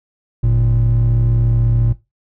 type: tone pair together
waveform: triangle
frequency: 49.75 / 115.7 Hz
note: G1 / A#2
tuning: +26 / -13 cents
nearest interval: octave + minor third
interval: 1461 cents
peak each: -12 / -10 dBFS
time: 0.43-1.93 s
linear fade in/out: 10 ms
effects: noise-tail reverb RT60 0.2 s tail -17 dB re dry + tanh soft clip ceiling -6 dBFS